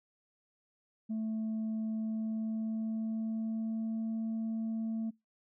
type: tone with pitch glide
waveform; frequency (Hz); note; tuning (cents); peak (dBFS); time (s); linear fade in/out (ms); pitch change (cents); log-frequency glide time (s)
sine; 220 to 223.6; A3 to A3; 0 to +28; -30; 1.09-5.11; 20; +28; 1.95-4.12
effects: noise-tail reverb RT60 0.2 s tail -26 dB re dry + tanh soft clip ceiling -31 dBFS